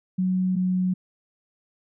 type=tone pair in turn; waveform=sine; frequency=185 / 183.83 Hz; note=F#3 / F#3; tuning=0 / -11 cents; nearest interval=unison; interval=11 cents; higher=first; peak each=-20 dBFS; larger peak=neither; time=0.18-0.56 / 0.56-0.94 s; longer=neither; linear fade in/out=10 ms; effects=none